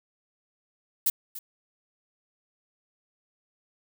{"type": "noise with echo", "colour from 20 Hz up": "violet", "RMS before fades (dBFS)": -23, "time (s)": [1.06, 1.1], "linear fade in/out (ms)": 5, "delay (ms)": 290, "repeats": 1, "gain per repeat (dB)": -15, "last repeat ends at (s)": 1.39, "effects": []}